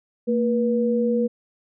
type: tone pair together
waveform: sine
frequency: 228.2 / 483.5 Hz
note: A#3 / B4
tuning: -37 / -37 cents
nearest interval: octave + minor second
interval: 1300 cents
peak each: -21 dBFS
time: 0.27-1.28 s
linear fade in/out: 20 ms
effects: none